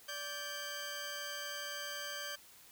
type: tone pair together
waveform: 15% pulse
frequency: 580.9 / 1572 Hz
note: D5 / G6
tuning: -19 / +4 cents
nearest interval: octave + perfect fourth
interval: 1723 cents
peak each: -39 / -35 dBFS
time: 0.08-2.36 s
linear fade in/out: 10 ms
effects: white hiss -59 dBFS RMS until 2.71 s